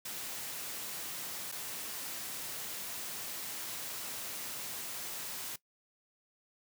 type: noise with dropouts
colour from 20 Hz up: white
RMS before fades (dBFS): -41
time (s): 0.05-5.56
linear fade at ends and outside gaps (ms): 5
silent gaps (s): 1.517-1.522
effects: noise-tail reverb RT60 0.1 s tail -19 dB re dry + high-pass 100 Hz 12 dB/octave